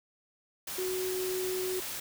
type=tone in noise; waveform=sine; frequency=370.8 Hz; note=F#4; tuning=4 cents sharp; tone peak=-31 dBFS; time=0.78-1.8 s; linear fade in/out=5 ms; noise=white; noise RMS=-38 dBFS; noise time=0.67-2 s; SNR=+4 dB; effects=none